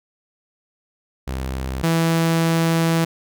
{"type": "tone pair in turn", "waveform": "sawtooth", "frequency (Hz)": [65.4, 164.8], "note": ["C2", "E3"], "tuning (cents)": [0, 0], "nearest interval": "octave + major third", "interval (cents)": 1600, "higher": "second", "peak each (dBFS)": [-20, -12], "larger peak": "second", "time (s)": [[1.27, 1.83], [1.83, 3.05]], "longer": "second", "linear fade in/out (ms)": 10, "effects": []}